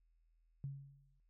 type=tone with exponential decay; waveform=sine; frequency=138.59 Hz; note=C#3; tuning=in tune; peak=-38 dBFS; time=0.64-1.2 s; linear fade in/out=0 ms; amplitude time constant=120 ms; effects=noise-tail reverb RT60 0.1 s tail -20 dB re dry + added 41 Hz sine -70 dBFS peak until 1.29 s